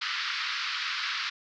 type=band-pass noise; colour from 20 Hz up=pink; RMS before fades=-32 dBFS; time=0.01-1.3 s; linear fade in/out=10 ms; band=1200 to 5100 Hz; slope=48 dB/octave; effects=none